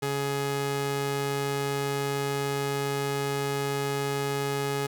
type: tone pair together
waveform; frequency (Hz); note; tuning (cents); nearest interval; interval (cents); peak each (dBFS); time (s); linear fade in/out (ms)
sawtooth; 139.8 / 419.4; C#3 / G#4; +15 / +17; octave + perfect fifth; 1902; -27 / -27; 0.02-4.87; 10
effects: none